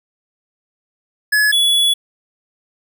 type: tone pair in turn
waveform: square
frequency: 1700 / 3400 Hz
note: G#6 / G#7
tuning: +40 / +40 cents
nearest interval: octave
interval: 1200 cents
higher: second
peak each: -12 dBFS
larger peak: neither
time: 1.32-1.52 / 1.52-1.94 s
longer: second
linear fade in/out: 10 ms
effects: none